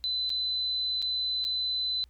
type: tone with dropouts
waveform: sine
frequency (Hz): 4021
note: B7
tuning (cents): +30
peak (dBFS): -27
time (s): 0.04-2.04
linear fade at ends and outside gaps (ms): 0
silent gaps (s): 0.294-0.302 / 1.018-1.025 / 1.443-1.45
effects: added 60 Hz sine -54 dBFS peak until 2.09 s + pink hiss -72 dBFS RMS until 2.09 s